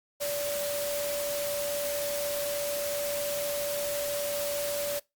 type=tone in noise; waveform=sine; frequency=578 Hz; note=D5; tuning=28 cents flat; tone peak=-30 dBFS; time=0.2-5 s; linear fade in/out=20 ms; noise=white; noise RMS=-35 dBFS; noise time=0.2-5 s; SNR=+2 dB; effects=noise-tail reverb RT60 0.2 s tail -22 dB re dry + Opus 48 kbps